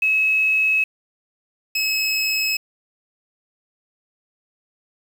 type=tone pair in turn; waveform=sine / 25% pulse; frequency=2576 / 2576 Hz; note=E7 / E7; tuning=-41 / -41 cents; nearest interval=unison; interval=0 cents; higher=neither; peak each=-15 dBFS; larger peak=neither; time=0.02-0.84 / 1.75-2.57 s; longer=neither; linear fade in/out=5 ms; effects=7-bit